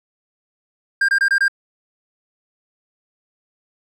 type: tone bursts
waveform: triangle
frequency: 1599 Hz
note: G6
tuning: 34 cents sharp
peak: -11 dBFS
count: 5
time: 1.01-1.482 s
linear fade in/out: 5 ms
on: 76 ms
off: 23 ms
effects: none